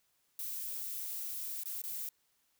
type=noise with dropouts; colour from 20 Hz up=violet; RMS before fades=-40 dBFS; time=0.39-2.09 s; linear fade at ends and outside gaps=1 ms; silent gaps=1.635-1.657 / 1.817-1.838 s; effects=white hiss -75 dBFS RMS until 2.59 s